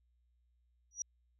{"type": "tone with exponential growth", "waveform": "sine", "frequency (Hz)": 5800, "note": "F#8", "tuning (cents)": -35, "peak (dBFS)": -31, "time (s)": [0.91, 1.02], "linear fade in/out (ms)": 2, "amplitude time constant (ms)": 22, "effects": ["added 60 Hz sine -70 dBFS peak until 1.39 s"]}